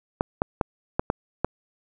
clicks, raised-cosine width 1 ms, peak -7 dBFS, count 6, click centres 0.209 / 0.419 / 0.612 / 0.995 / 1.101 / 1.446 s, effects none

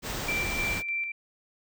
pink band-stop noise, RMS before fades -33 dBFS, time 0.02-0.83 s, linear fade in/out 50 ms, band 9100 to 13000 Hz, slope 96 dB/octave
sine tone with tremolo, 2349 Hz, D7, in tune, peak -27 dBFS, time 0.28-1.12 s, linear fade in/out 5 ms, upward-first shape square, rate 3.3 Hz, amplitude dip 40%
effects none

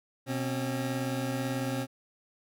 25% pulse tone pair together, 125.89 / 270 Hz, B2 / C#4, +34 / -45 cents, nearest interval octave + minor second, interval 1321 cents, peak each -29 / -29 dBFS, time 0.26-1.87 s, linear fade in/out 50 ms, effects none

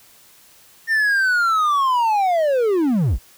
triangle linear sweep, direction down, 1826 to 32.7 Hz, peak -13 dBFS, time 0.87-3.19 s, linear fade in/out 50 ms, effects white hiss -50 dBFS RMS until 3.37 s

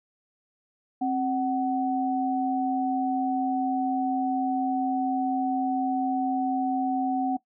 sine tone pair together, 264.9 / 749.3 Hz, C4 / F#5, +22 / +22 cents, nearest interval octave + tritone, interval 1800 cents, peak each -26 dBFS, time 1.01-7.37 s, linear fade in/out 10 ms, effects noise-tail reverb RT60 0.1 s tail -18 dB re dry

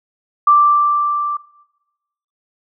sine tone with level ramp, 1174.7 Hz, D6, in tune, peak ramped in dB -6 to -18 dBFS, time 0.47-1.37 s, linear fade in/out 5 ms, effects noise-tail reverb RT60 1.0 s tail -19 dB re dry

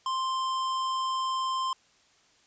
sine tone with hard clipping, 1046.5 Hz, C6, in tune, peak -29 dBFS, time 0.06-1.73 s, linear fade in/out 2 ms, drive 15 dB, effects white hiss -63 dBFS RMS until 2.46 s + resampled to 16000 Hz

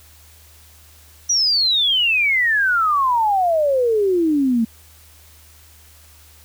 sine exponential sweep, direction down, 5920 to 220 Hz, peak -14 dBFS, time 1.29-4.65 s, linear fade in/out 10 ms, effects added 77 Hz sine -48 dBFS peak until 6.44 s + white hiss -49 dBFS RMS until 6.44 s

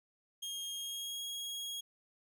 sawtooth tone with pitch glide, 3241 to 3294 Hz, G#7 to G#7, -43 to -15 cents, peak -36 dBFS, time 0.42-1.81 s, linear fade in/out 10 ms, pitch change +28 cents, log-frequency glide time 0.74-1.22 s, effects none

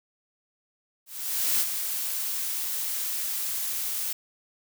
blue noise with ADSR envelope, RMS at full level -23 dBFS, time 1.06-4.13 s, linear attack 540 ms, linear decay 51 ms, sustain -7 dB, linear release 5 ms, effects none

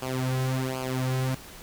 sawtooth tone with flanger, 129.8 Hz, C3, 13 cents flat, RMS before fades -28 dBFS, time 0.02-1.35 s, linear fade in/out 5 ms, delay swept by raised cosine 0.52 to 3.42 ms, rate 1.3 Hz, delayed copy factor -1, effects pink hiss -45 dBFS RMS until 1.62 s

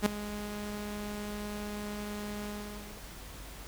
sawtooth tone with ADSR envelope, 207.7 Hz, G#3, in tune, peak -17 dBFS, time 0.02-3.03 s, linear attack 41 ms, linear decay 4 ms, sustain -16 dB, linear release 570 ms, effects added 50 Hz sine -48 dBFS peak until 3.67 s + pink hiss -48 dBFS RMS until 3.67 s

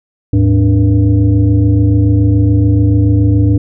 sine tone with frequency modulation, 107 Hz, A2, 48 cents flat, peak -6 dBFS, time 0.33-3.58 s, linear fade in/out 5 ms, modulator 187 Hz, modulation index 0.99, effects none

